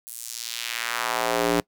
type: tone with high-pass filter sweep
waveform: square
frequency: 58.6 Hz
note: A#1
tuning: 10 cents sharp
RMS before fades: -27 dBFS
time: 0.07-1.6 s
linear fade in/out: 0 ms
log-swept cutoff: 11000 to 280 Hz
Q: 1.3
effects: noise-tail reverb RT60 0.1 s tail -23 dB re dry